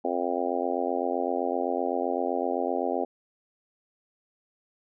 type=harmonic tone; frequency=87.8 Hz; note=F2; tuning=10 cents sharp; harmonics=3 / 4 / 5 / 6 / 7 / 8 / 9; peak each=-33 / -33 / -33 / -33 / -33 / -33 / -33 dBFS; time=0.04-3.05 s; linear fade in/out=10 ms; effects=none